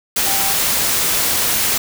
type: tone in noise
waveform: sine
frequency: 784 Hz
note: G5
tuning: in tune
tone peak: -25 dBFS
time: 0.26-0.53 s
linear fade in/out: 5 ms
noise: white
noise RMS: -17 dBFS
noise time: 0.16-1.78 s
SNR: -11 dB
effects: none